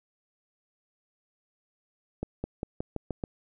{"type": "accelerating click train", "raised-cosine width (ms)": 2, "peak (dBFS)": -18, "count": 7, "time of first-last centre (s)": [2.23, 3.238], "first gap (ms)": 210, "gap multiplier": 0.91, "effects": []}